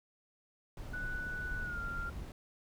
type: noise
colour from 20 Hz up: brown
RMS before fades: -42 dBFS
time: 0.77-2.32 s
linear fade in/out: 2 ms
type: tone with pitch glide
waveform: sine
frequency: 1482 to 1390.8 Hz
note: F#6 to F6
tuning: +2 to -8 cents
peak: -38 dBFS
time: 0.93-2.1 s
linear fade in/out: 10 ms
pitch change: -110 cents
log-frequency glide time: 1.62-1.8 s
effects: none